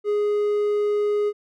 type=tone; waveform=triangle; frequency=415.3 Hz; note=G#4; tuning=in tune; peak=-17 dBFS; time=0.04-1.33 s; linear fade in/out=50 ms; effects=none